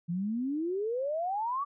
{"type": "exponential sweep", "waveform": "sine", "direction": "up", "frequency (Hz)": [164.81, 1172], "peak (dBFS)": -29, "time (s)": [0.08, 1.65], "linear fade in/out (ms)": 20, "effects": []}